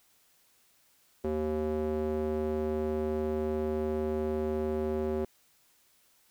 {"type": "tone with band-pass filter", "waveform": "square", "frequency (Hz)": 76.9, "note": "D#2", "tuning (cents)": -20, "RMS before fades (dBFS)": -31, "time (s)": [1.24, 5.25], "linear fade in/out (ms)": 5, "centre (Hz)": 400, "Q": 2.2, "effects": ["white hiss -66 dBFS RMS until 6.3 s"]}